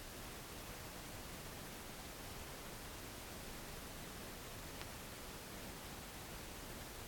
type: click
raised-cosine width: 0.2 ms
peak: -26 dBFS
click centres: 4.815 s
effects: pink hiss -51 dBFS RMS until 7.07 s + AAC 64 kbps